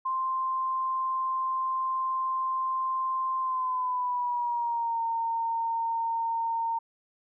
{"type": "tone with pitch glide", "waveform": "sine", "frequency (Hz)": [1046.5, 916.3], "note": ["C6", "A#5"], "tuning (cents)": [0, -30], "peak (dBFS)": -26, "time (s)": [0.05, 6.79], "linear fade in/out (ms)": 10, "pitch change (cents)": -230, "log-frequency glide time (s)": [3.4, 5.01], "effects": []}